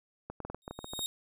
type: clicks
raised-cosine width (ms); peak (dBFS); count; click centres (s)
1; -25; 11; 0.3 / 0.403 / 0.45 / 0.5 / 0.546 / 0.679 / 0.71 / 0.79 / 0.844 / 0.935 / 0.992
type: tone with exponential growth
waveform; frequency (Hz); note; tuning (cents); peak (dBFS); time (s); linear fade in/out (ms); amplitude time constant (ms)
sawtooth; 3729; A#7; 0; -27; 0.62-1.06; 0; 94
effects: none